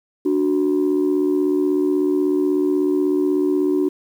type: tone pair together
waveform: sine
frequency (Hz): 293.7 / 370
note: D4 / F#4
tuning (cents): 0 / 0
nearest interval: major third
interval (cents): 400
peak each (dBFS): -17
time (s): 0.25-3.89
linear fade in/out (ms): 10
effects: tanh soft clip ceiling -11 dBFS + 8-bit